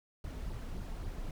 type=noise with flanger; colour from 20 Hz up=brown; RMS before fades=-40 dBFS; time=0.24-1.31 s; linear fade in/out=2 ms; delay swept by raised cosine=0.2 to 4.7 ms; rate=3.7 Hz; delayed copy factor=+0.5; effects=none